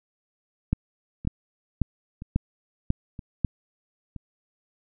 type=two click trains; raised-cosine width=5 ms; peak=-24 / -9 dBFS; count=4 / 6; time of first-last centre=1.25-4.163 / 0.73-3.447 s; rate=1.03 / 1.84 Hz; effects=none